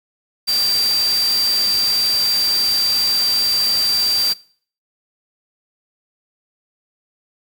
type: tone in noise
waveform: sine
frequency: 4699 Hz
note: D8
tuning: in tune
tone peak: -15 dBFS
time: 0.47-4.34 s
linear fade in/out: 20 ms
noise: white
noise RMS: -26 dBFS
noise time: 0.47-4.34 s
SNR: +8 dB
effects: noise-tail reverb RT60 0.5 s tail -22 dB re dry